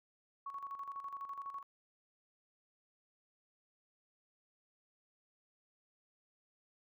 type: tone with tremolo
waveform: sine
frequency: 1111 Hz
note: C#6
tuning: 4 cents sharp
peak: -40 dBFS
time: 0.46-1.63 s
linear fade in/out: 5 ms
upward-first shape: square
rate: 12 Hz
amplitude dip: 60%
effects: none